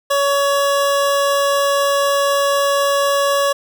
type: tone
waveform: 25% pulse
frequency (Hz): 562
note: C#5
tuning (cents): +24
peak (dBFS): -10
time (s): 0.1-3.53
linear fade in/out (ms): 10
effects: none